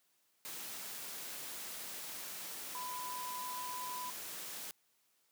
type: tone in noise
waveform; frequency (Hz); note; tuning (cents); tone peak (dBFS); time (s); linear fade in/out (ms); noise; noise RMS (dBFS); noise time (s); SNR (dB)
sine; 997; B5; +16; -41; 2.75-4.1; 0; white; -45; 0.45-4.71; +1
effects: white hiss -75 dBFS RMS until 5.31 s + high-pass 150 Hz 12 dB/octave